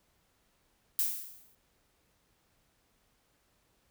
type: noise with exponential decay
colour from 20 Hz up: violet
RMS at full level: -27 dBFS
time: 0.99-1.55 s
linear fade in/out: 0 ms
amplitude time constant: 120 ms
effects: pink hiss -72 dBFS RMS until 3.9 s